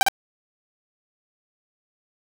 sawtooth tone with echo, 780 Hz, G5, 9 cents flat, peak -9 dBFS, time 0.01-0.03 s, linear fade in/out 0 ms, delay 54 ms, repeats 1, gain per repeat -3 dB, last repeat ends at 0.084 s, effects none

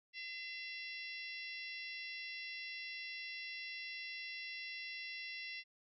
harmonic tone, 679 Hz, F5, 49 cents flat, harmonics 3 / 4 / 5 / 6 / 7 / 8, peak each -47 / -48 / -55 / -55 / -55 / -55 dBFS, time 0.13-5.64 s, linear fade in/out 50 ms, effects none

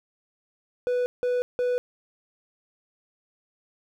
triangle tone bursts, 493.9 Hz, B4, in tune, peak -20 dBFS, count 3, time 0.87-1.78 s, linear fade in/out 0 ms, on 190 ms, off 170 ms, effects none

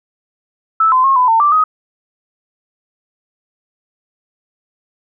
sine tone with pitch steps, 1313 / 1026 / 1080 / 1003 / 900 / 1174 / 1257 Hz, E6 / C6 / C#6 / B5 / A5 / D6 / D#6, -7 / -34 / -45 / +26 / +39 / -1 / +17 cents, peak -8 dBFS, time 0.8-1.64 s, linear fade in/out 5 ms, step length 120 ms, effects none

